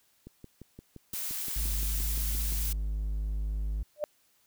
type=click train; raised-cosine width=3 ms; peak=-32 dBFS; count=14; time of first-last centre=0.27-2.523 s; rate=5.77 Hz
type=noise; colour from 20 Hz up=blue; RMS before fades=-35 dBFS; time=1.13-2.73 s; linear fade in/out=5 ms
type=tone; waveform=triangle; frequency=51.91 Hz; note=G#1; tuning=in tune; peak=-27 dBFS; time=1.56-3.83 s; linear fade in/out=5 ms
type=tone with exponential growth; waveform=sine; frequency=598 Hz; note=D5; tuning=31 cents sharp; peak=-23 dBFS; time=3.96-4.04 s; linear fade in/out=0 ms; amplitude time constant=17 ms
effects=white hiss -68 dBFS RMS until 4.46 s